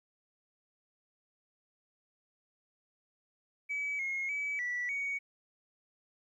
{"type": "tone with pitch steps", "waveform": "sine", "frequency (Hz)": [2285, 2156, 2288, 1957, 2241], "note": ["D7", "C#7", "D7", "B6", "C#7"], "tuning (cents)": [-48, -49, -46, -16, 18], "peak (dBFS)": -31, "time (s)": [3.69, 5.19], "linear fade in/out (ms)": 20, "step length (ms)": 300, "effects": ["tanh soft clip ceiling -29 dBFS", "12-bit"]}